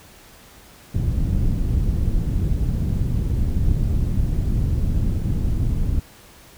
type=low-pass noise; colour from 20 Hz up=pink; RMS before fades=-20 dBFS; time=0.94-6 s; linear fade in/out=10 ms; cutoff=150 Hz; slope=12 dB/octave; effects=pink hiss -47 dBFS RMS until 6.57 s